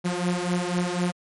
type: beating tone pair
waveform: sawtooth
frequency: 175.9 / 179.9 Hz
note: F3 / F#3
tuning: +13 / -48 cents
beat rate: 4 Hz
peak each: -22 / -23 dBFS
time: 0.04-1.12 s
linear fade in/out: 20 ms
effects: MP3 48 kbps